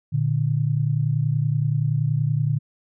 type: tone pair together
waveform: sine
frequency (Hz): 117.63 / 148.2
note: A#2 / D3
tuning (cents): +16 / +16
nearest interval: major third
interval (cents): 400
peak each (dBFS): -22 / -21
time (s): 0.12-2.59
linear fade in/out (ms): 20
effects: none

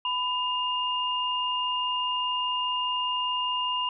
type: tone pair together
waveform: sine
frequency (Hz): 998.1 / 2823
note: B5 / F7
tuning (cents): +18 / +18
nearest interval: octave + tritone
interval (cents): 1800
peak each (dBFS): -28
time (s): 0.05-3.89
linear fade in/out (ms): 2
effects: none

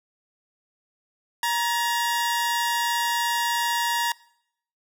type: tone pair together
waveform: sawtooth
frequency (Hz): 942.7 / 1716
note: A#5 / A6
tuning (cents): +19 / -44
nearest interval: minor seventh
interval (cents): 1037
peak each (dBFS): -19 / -26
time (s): 1.43-4.12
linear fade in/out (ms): 2
effects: noise-tail reverb RT60 0.7 s tail -23 dB re dry

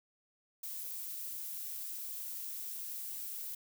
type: noise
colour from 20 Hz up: violet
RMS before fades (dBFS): -42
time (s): 0.63-3.55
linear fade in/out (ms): 5
effects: none

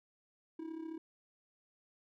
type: tone with amplitude modulation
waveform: triangle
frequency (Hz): 322.8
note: E4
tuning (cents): -36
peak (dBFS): -36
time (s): 0.59-0.98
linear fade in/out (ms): 5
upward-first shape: sine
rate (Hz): 34.2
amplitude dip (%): 70
effects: none

